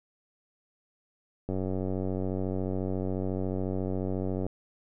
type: click train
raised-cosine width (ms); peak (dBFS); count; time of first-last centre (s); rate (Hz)
2; -19; 281; 1.49-4.466; 94.1
effects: none